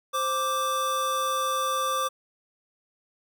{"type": "tone pair together", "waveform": "square", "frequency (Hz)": [523.3, 1174.8], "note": ["C5", "D6"], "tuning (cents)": [0, 0], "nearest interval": "octave + major second", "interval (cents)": 1400, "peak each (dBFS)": [-32, -26], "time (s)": [0.13, 2.09], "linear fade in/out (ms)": 20, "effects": []}